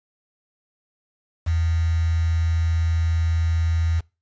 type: tone with quantisation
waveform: sine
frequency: 82.4 Hz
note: E2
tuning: in tune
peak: -18 dBFS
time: 1.46-4.01 s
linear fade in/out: 20 ms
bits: 6
effects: noise-tail reverb RT60 0.3 s tail -25 dB re dry + resampled to 16000 Hz